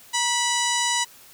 harmonic tone with a mistuned harmonic, 983 Hz, B5, 8 cents flat, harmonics 1 / 2 / 3 / 4 / 5 / 6 / 7 / 8 / 9, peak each -26 / -28 / -29 / -29 / -34 / -30 / -30 / -33 / -32 dBFS, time 0.13-1.05 s, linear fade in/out 20 ms, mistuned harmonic 1, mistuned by -59 cents, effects white hiss -49 dBFS RMS until 1.33 s

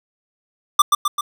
square tone with echo, 1182 Hz, D6, 11 cents sharp, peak -8 dBFS, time 0.79-0.82 s, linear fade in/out 5 ms, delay 130 ms, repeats 3, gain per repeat -4 dB, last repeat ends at 1.21 s, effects none

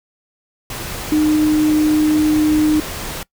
sine tone in noise, 305.9 Hz, D#4, 29 cents flat, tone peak -11 dBFS, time 1.12-2.8 s, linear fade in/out 2 ms, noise pink, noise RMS -27 dBFS, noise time 0.7-3.23 s, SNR +13 dB, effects noise-tail reverb RT60 0.1 s tail -22 dB re dry

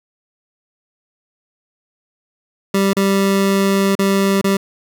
25% pulse tone with dropouts, 196 Hz, G3, in tune, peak -9 dBFS, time 2.74-4.57 s, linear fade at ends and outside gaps 5 ms, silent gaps 2.933-2.966 / 3.953-3.99 / 4.414-4.442 s, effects none

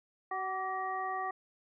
harmonic tone with a mistuned harmonic, 376.9 Hz, F#4, 32 cents sharp, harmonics 1 / 2 / 3 / 5, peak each -44 / -36 / -37 / -42 dBFS, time 0.31-1.31 s, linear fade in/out 5 ms, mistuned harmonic 3, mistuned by +39 cents, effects none

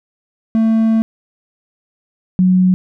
triangle / sine tone pair in turn, 223.2 / 184.2 Hz, A3 / F#3, +25 / -7 cents, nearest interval minor third, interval 332 cents, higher first, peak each -8 dBFS, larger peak neither, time 0.55-1.02 / 2.39-2.74 s, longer first, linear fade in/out 0 ms, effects none

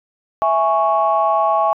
sine chord, C# minor, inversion first, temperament equal, 659.3 / 830.6 / 1108.7 Hz, E5 / G#5 / C#6, 0 / 0 / 0 cents, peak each -17 dBFS, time 0.42-1.73 s, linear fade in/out 0 ms, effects tanh soft clip ceiling -4 dBFS

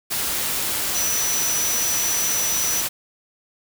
sine tone in noise, 5920 Hz, F#8, in tune, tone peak -22 dBFS, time 0.94-2.82 s, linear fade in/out 20 ms, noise white, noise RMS -24 dBFS, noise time 0.1-2.89 s, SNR -1 dB, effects none

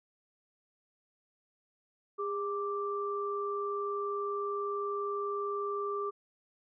sine tone pair together, 406.3 / 1174.7 Hz, G#4 / D6, -38 / 0 cents, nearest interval octave + tritone, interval 1838 cents, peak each -34 / -35 dBFS, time 2.18-6.11 s, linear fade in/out 20 ms, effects none

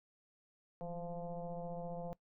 sine tone with frequency modulation, 342.6 Hz, F4, 33 cents flat, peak -40 dBFS, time 0.81-2.13 s, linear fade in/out 0 ms, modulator 175 Hz, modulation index 2.3, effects noise-tail reverb RT60 0.1 s tail -20 dB re dry

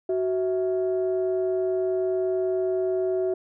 sine tone pair together, 372.9 / 652 Hz, F#4 / E5, +14 / -19 cents, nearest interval minor seventh, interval 967 cents, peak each -22 / -28 dBFS, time 0.09-3.34 s, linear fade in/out 5 ms, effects tanh soft clip ceiling -16 dBFS

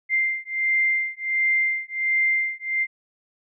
sine beating tone pair, 2093 / 2094.4 Hz, C7 / C7, 0 / +1 cents, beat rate 1.4 Hz, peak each -23 / -23 dBFS, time 0.09-2.87 s, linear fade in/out 50 ms, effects none

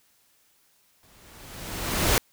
pink noise with exponential growth, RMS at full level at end -19 dBFS, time 1.03-2.18 s, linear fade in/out 1 ms, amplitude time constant 250 ms, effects white hiss -64 dBFS RMS until 2.32 s

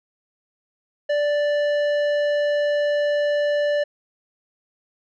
sine tone with tanh clipping, 586 Hz, D5, 4 cents flat, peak -20 dBFS, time 1.09-3.84 s, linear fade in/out 10 ms, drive 12 dB, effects none

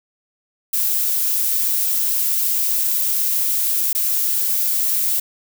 violet noise with dropouts, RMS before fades -19 dBFS, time 0.73-5.2 s, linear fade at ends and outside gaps 5 ms, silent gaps 3.93-3.949 s, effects none

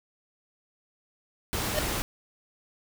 pink noise, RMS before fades -30 dBFS, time 1.53-2.02 s, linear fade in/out 0 ms
square tone with exponential growth, 608 Hz, D#5, 40 cents flat, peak -22 dBFS, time 1.69-1.79 s, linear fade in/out 2 ms, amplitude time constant 21 ms
effects none

